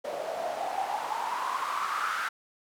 white noise with band-pass filter sweep, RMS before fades -32 dBFS, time 0.04-2.29 s, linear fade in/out 10 ms, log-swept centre 570 to 1400 Hz, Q 7.5, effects none

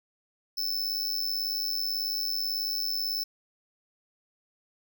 square tone with amplitude modulation, 5274 Hz, E8, in tune, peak -25 dBFS, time 0.57-3.24 s, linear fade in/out 10 ms, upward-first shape sine, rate 98.2 Hz, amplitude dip 75%, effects none

